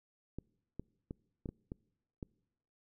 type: clicks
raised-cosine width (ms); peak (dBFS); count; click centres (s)
3; -28; 7; 0.386 / 0.796 / 1.109 / 1.458 / 1.49 / 1.719 / 2.228
effects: noise-tail reverb RT60 0.9 s tail -26 dB re dry

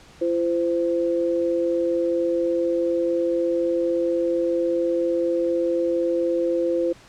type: tone pair together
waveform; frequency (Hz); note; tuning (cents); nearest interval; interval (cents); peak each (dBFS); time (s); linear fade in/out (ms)
sine; 340 / 515.8; F4 / C5; -46 / -25; perfect fifth; 721; -22; 0.21-6.93; 10
effects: pink hiss -49 dBFS RMS until 7.08 s + low-pass 7000 Hz 12 dB/octave

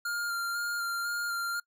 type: tone with vibrato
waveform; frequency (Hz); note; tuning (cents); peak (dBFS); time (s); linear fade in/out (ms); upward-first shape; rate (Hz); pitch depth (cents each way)
square; 1400; F6; +4; -31; 0.05-1.6; 5; square; 2; 14
effects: noise-tail reverb RT60 0.1 s tail -25 dB re dry

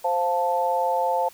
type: chord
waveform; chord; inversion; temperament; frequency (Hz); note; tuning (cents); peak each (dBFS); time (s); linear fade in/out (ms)
sine; F major; second; equal; 523.3 / 698.5 / 880; C5 / F5 / A5; 0 / 0 / 0; -25 / -26 / -23; 0.04-1.29; 10
effects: white hiss -50 dBFS RMS until 1.33 s

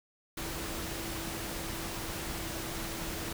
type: tone in noise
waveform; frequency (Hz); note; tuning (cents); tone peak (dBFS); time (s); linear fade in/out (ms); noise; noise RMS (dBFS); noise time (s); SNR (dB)
sine; 329.8; E4; +1; -44; 0.37-3.33; 5; pink; -38; 0.37-3.33; -9
effects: none

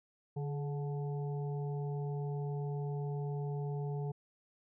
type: harmonic tone with a mistuned harmonic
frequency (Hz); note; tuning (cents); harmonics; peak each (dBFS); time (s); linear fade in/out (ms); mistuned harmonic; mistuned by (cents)
145.4; D3; -17; 1 / 3 / 5 / 6; -35 / -43 / -50 / -53; 0.36-4.12; 10; 3; -51
effects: none

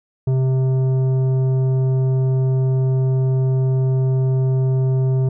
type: tone with tanh clipping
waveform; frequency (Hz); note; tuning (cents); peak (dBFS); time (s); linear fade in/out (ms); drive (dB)
sine; 131; C3; +2; -16; 0.27-5.29; 5; 10
effects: none

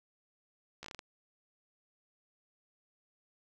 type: slowing click train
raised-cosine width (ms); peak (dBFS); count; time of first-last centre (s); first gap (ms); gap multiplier
0.2; -27; 7; 0.83-0.992; 14; 1.26
effects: none

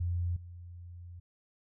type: tone with level steps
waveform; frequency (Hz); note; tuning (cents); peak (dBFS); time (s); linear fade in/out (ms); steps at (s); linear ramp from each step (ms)
sine; 87.31; F2; 0; -29 / -44; 0-1.2; 10; 0.36; 5
effects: none

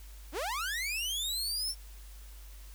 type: linear sweep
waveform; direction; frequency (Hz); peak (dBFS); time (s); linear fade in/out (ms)
sawtooth; up; 240.8 to 5500; -29; 0.32-1.75; 50
effects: added 50 Hz sine -46 dBFS peak until 2.74 s + white hiss -57 dBFS RMS until 2.74 s

